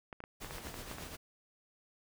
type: clicks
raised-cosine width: 0.5 ms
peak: -29 dBFS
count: 10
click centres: 0.128 / 0.204 / 0.239 / 0.446 / 0.509 / 0.583 / 0.67 / 0.742 / 0.914 / 0.984 s
type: noise with tremolo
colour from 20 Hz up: pink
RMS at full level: -44 dBFS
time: 0.4-1.17 s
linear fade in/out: 20 ms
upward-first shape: triangle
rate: 8.3 Hz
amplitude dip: 50%
effects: none